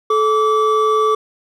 triangle tone pair together, 433.7 / 1157.8 Hz, A4 / D6, -25 / -25 cents, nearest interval octave + perfect fourth, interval 1700 cents, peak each -13 dBFS, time 0.1-1.15 s, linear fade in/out 5 ms, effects none

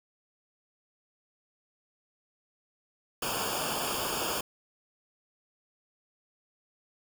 pink noise with comb filter, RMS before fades -32 dBFS, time 3.22-4.41 s, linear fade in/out 5 ms, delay 0.5 ms, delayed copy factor -0.9, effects none

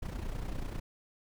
brown noise with amplitude modulation, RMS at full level -34 dBFS, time 0.02-0.8 s, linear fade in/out 10 ms, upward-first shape sine, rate 30.2 Hz, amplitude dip 65%, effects none

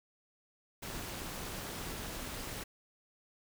pink noise with amplitude modulation, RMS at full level -39 dBFS, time 0.82-2.64 s, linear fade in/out 10 ms, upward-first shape sine, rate 294 Hz, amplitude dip 65%, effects none

